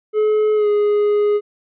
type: tone with pitch glide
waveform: triangle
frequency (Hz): 427.6 to 415.2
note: A4 to G#4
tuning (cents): -49 to 0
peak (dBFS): -11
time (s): 0.13-1.41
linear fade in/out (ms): 50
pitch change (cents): -51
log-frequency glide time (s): 0.55-0.68
effects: resampled to 8000 Hz